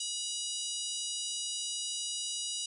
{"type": "harmonic tone with a mistuned harmonic", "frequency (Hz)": 969, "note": "B5", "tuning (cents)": -33, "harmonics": [3, 4, 5, 6, 7, 8, 9, 10], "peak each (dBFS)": [-40, -41, -42, -43, -43, -44, -45, -45], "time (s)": [0, 2.66], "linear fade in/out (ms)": 5, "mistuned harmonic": 4, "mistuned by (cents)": -16, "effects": []}